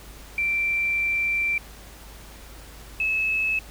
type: tone pair in turn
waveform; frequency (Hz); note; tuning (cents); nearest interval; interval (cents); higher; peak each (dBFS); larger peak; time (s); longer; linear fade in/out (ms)
sine; 2349 / 2594; D7 / E7; 0 / -28; major second; 172; second; -21; neither; 0.38-1.58 / 3-3.59; first; 2
effects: added 52 Hz sine -44 dBFS peak until 3.7 s + pink hiss -46 dBFS RMS until 3.7 s